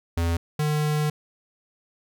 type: tone pair in turn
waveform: square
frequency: 84.3 / 150.9 Hz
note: E2 / D3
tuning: +39 / +47 cents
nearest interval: minor seventh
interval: 1008 cents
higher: second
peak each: -22 dBFS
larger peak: neither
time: 0.17-0.37 / 0.59-1.1 s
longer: second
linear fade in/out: 5 ms
effects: none